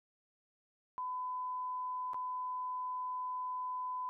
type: tone with dropouts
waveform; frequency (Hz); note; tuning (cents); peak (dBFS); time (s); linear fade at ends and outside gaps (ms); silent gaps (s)
sine; 1006; B5; +32; -36; 0.98-4.09; 0; 2.134-2.144
effects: none